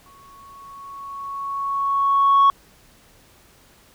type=tone with exponential growth; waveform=sine; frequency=1108.7 Hz; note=C#6; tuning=in tune; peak=-8 dBFS; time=0.06-2.5 s; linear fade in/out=1 ms; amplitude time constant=530 ms; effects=tanh soft clip ceiling -9 dBFS + pink hiss -53 dBFS RMS until 3.94 s